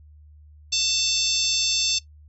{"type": "harmonic tone with a mistuned harmonic", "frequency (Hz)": 889, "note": "A5", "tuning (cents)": 18, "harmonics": [3, 4, 5, 6, 7, 8], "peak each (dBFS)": [-31, -26, -25, -26, -27, -31], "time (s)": [0.72, 1.99], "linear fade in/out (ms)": 10, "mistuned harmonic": 8, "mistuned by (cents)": 76, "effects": ["noise-tail reverb RT60 0.1 s tail -17 dB re dry", "added 75 Hz sine -46 dBFS peak until 2.28 s"]}